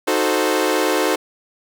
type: chord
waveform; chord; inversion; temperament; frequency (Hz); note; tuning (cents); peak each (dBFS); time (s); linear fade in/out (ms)
sawtooth; D# diminished seventh; none; equal; 311.1 / 370 / 440 / 523.3; D#4 / F#4 / A4 / C5; 0 / 0 / 0 / 0; -18; 0.07-1.16; 10
effects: none